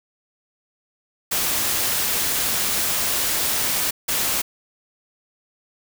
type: noise bursts at uneven times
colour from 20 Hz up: white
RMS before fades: -22 dBFS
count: 2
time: 1.31-3.91 / 4.08-4.42 s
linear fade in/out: 10 ms
effects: none